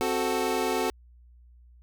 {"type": "chord", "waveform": "25% pulse", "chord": "F# diminished", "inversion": "second", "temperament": "equal", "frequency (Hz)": [261.6, 370, 440], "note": ["C4", "F#4", "A4"], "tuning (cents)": [0, 0, 0], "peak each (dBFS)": [-28, -25, -25], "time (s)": [0.01, 0.9], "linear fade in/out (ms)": 0, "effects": ["added 60 Hz sine -51 dBFS peak until 1.82 s"]}